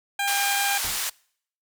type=tone; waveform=15% pulse; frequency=801 Hz; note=G5; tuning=37 cents sharp; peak=-17 dBFS; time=0.19-0.78 s; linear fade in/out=5 ms
type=band-pass noise; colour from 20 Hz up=white; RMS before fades=-28 dBFS; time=0.27-1.1 s; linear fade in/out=10 ms; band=910 to 12000 Hz; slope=12 dB/octave
type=noise with exponential decay; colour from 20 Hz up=pink; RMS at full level=-32 dBFS; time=0.84-1.12 s; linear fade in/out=5 ms; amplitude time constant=60 ms
effects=noise-tail reverb RT60 0.6 s tail -25 dB re dry